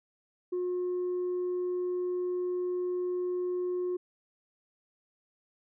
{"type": "tone", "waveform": "sine", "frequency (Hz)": 360, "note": "F#4", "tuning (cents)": -47, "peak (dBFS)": -27, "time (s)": [0.52, 3.97], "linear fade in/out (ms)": 10, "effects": ["tanh soft clip ceiling -27 dBFS"]}